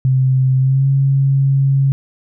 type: tone with pitch glide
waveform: sine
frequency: 130.81 to 136.68 Hz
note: C3 to C#3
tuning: 0 to -24 cents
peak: -10 dBFS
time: 0.05-1.92 s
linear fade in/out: 0 ms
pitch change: +76 cents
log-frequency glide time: 0.58-0.87 s
effects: none